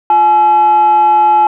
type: tone with frequency modulation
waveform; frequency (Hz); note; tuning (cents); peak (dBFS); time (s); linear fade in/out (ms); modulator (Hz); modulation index
sine; 850; G#5; +40; -4; 0.1-1.47; 2; 501; 0.25
effects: tanh soft clip ceiling -2 dBFS